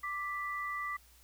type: tone pair together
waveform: sine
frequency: 1174.7 / 1975.6 Hz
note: D6 / B6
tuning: 0 / 0 cents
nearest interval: major sixth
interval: 900 cents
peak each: -37 / -38 dBFS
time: 0.03-0.97 s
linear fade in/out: 10 ms
effects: added 60 Hz sine -62 dBFS peak until 1.23 s + white hiss -63 dBFS RMS until 1.23 s

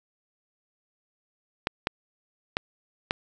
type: clicks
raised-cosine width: 0.3 ms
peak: -8 dBFS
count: 4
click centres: 1.671 / 1.871 / 2.569 / 3.109 s
effects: none

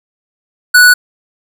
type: tone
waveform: square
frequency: 1476 Hz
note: F#6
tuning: 5 cents flat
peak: -3 dBFS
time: 0.74-0.94 s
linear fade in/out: 10 ms
effects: none

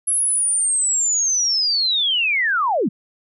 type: linear sweep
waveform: sine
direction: down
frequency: 10970 to 159.4 Hz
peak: -16 dBFS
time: 0.07-2.89 s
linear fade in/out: 10 ms
effects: none

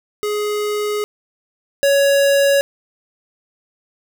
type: tone pair in turn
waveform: square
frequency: 418.2 / 558.8 Hz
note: G#4 / C#5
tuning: +12 / +14 cents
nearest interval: perfect fourth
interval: 502 cents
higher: second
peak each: -19 / -12 dBFS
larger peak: second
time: 0.23-1.04 / 1.83-2.61 s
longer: first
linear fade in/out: 0 ms
effects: none

